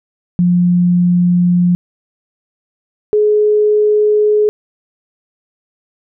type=tone pair in turn; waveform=sine; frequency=176.8 / 421.8 Hz; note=F3 / G#4; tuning=+22 / +27 cents; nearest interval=octave + minor third; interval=1505 cents; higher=second; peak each=-8 dBFS; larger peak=neither; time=0.39-1.75 / 3.13-4.49 s; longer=neither; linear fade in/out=0 ms; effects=none